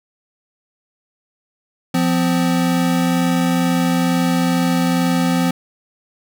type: tone pair together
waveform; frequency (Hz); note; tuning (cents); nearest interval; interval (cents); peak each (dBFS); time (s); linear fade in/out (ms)
square; 174.61 / 256.8; F3 / C4; 0 / -32; perfect fifth; 668; -18; 1.94-5.51; 5
effects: none